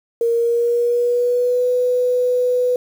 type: tone with pitch glide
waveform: sine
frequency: 466.2 to 496.8 Hz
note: A#4 to B4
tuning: 0 to +10 cents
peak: -14 dBFS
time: 0.21-2.76 s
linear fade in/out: 2 ms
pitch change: +110 cents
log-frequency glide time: 0.33-1.65 s
effects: 7-bit